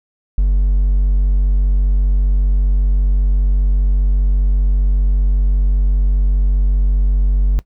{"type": "tone with hard clipping", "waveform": "triangle", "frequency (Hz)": 47.45, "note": "F#1", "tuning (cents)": 44, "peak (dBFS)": -11, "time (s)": [0.38, 7.59], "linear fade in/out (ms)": 0, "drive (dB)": 5, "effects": ["noise-tail reverb RT60 0.1 s tail -18 dB re dry"]}